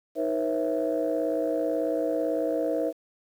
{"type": "tone cluster", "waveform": "sine", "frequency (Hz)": [314.4, 481.9, 540, 657], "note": ["D#4", "B4", "C#5", "E5"], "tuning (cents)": [18, -43, -45, -6], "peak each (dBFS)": -29, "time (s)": [0.15, 2.93], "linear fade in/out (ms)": 50, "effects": ["tanh soft clip ceiling -16 dBFS", "9-bit"]}